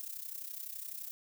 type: noise with amplitude modulation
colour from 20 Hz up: violet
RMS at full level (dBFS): -40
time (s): 0-1.11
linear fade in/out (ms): 0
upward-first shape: sine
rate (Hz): 31.8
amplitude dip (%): 75
effects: none